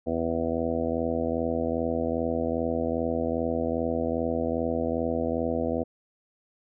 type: harmonic tone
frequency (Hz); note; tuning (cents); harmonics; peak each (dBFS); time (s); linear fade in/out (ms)
82.5; E2; +2; 1 / 2 / 3 / 4 / 5 / 6 / 7 / 8 / 9; -36 / -39 / -30 / -33 / -38 / -30 / -36 / -33 / -40; 0.06-5.84; 20
effects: none